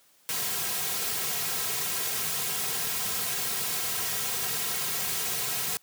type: noise with comb filter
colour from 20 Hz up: white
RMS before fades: -30 dBFS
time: 0.29-5.77 s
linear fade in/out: 0 ms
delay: 3.4 ms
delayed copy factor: -0.9
effects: white hiss -62 dBFS RMS until 5.82 s + high-pass 80 Hz 12 dB/octave